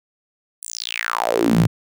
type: tone with high-pass filter sweep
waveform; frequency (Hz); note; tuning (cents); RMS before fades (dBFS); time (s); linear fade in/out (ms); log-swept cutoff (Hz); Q
sawtooth; 57.6; A#1; -20; -20; 0.62-1.67; 5; 10000 to 120; 6.2
effects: none